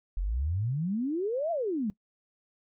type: exponential two-way sweep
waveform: sine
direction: up then down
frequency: 41.2 to 697 to 196.8 Hz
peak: -27 dBFS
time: 0.17-1.9 s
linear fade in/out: 0 ms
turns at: 1.51 s
effects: noise-tail reverb RT60 0.1 s tail -20 dB re dry